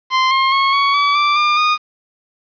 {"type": "tone with pitch steps", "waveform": "sawtooth", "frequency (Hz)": [1041, 1065.9, 1091.5, 1117.7, 1144.4, 1171.9, 1199.9, 1228.7], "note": ["C6", "C6", "C#6", "C#6", "D6", "D6", "D6", "D#6"], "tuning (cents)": [-9, 32, -27, 14, -45, -4, 37, -22], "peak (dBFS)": -8, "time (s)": [0.1, 1.78], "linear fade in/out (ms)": 50, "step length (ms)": 210, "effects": ["resampled to 11025 Hz", "7-bit"]}